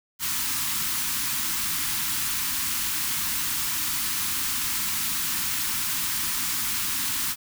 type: band-stop noise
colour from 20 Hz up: white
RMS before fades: -27 dBFS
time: 0.19-7.36 s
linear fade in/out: 50 ms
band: 320 to 910 Hz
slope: 48 dB/octave
effects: none